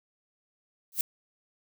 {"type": "noise with exponential growth", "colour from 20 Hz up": "violet", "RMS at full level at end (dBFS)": -21, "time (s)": [0.92, 1.01], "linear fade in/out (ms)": 1, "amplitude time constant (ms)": 19, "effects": []}